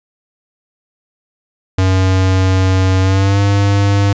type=tone with pitch glide; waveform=square; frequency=94.1 to 100.27 Hz; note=F#2 to G2; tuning=+30 to +40 cents; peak=-10 dBFS; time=1.78-4.13 s; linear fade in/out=5 ms; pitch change=+110 cents; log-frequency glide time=3.01-3.4 s; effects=resampled to 16000 Hz